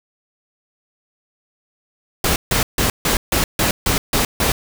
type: noise bursts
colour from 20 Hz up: pink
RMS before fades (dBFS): -17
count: 9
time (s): 2.24-4.52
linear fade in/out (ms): 2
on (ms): 120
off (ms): 150
effects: none